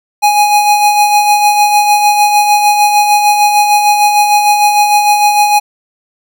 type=tone with tremolo; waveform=square; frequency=830.6 Hz; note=G#5; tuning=in tune; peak=-5 dBFS; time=0.22-5.6 s; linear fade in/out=20 ms; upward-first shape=sine; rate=6.6 Hz; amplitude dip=45%; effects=none